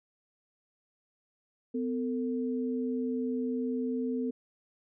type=tone pair together; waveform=sine; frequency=252.4 / 449.7 Hz; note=B3 / A4; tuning=+38 / +38 cents; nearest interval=minor seventh; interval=1000 cents; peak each=-30 / -35 dBFS; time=1.74-4.31 s; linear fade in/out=10 ms; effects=none